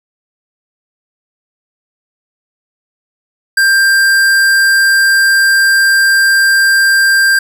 sine tone with hard clipping, 1586 Hz, G6, 20 cents sharp, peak -8 dBFS, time 3.57-7.39 s, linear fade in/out 5 ms, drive 16 dB, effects none

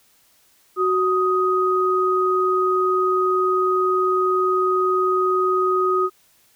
sine tone pair together, 372 / 1250 Hz, F#4 / D#6, +9 / +8 cents, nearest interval octave + major sixth, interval 2099 cents, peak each -19 / -19 dBFS, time 0.76-6.1 s, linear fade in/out 50 ms, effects white hiss -58 dBFS RMS until 6.55 s

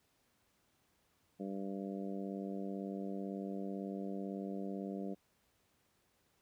harmonic tone, 98 Hz, G2, in tune, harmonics 2 / 3 / 4 / 5 / 6 / 7, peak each -41 / -45 / -47 / -49 / -51 / -52 dBFS, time 1.39-5.15 s, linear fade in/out 20 ms, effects pink hiss -75 dBFS RMS until 6.41 s + high-pass 60 Hz 12 dB/octave

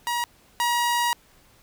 sawtooth tone pair in turn, 955 / 955 Hz, A#5 / A#5, +42 / +42 cents, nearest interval unison, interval 0 cents, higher neither, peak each -20 / -17 dBFS, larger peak second, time 0.07-0.24 / 0.6-1.13 s, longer second, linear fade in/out 0 ms, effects pink hiss -57 dBFS RMS until 1.62 s

